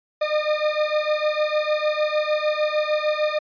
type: beating tone pair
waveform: 40% pulse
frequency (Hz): 604 / 610.6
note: D5 / D#5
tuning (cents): +48 / -33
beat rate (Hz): 6.6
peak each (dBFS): -22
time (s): 0.21-3.39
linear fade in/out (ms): 10
effects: resampled to 11025 Hz